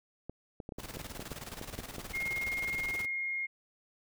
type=clicks; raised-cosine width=2 ms; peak=-27 dBFS; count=11; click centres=0.296 / 0.602 / 0.691 / 0.722 / 0.785 / 0.97 / 1.195 / 1.317 / 1.614 / 1.789 / 1.983 s
type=noise with tremolo; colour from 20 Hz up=pink; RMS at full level=-42 dBFS; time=0.78-3.06 s; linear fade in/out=20 ms; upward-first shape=square; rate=19 Hz; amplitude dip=65%
type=tone; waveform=sine; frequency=2140 Hz; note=C7; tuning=38 cents sharp; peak=-32 dBFS; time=2.13-3.47 s; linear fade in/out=20 ms
effects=none